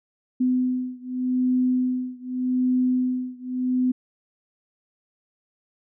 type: beating tone pair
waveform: sine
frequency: 252.8 / 253.64 Hz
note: B3 / B3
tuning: +41 / +46 cents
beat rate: 0.84 Hz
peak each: -23 / -24 dBFS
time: 0.4-3.92 s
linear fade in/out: 10 ms
effects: none